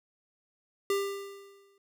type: tone with exponential decay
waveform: square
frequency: 397.3 Hz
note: G4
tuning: 23 cents sharp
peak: -25 dBFS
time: 0.9-1.78 s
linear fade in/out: 2 ms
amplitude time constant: 190 ms
effects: none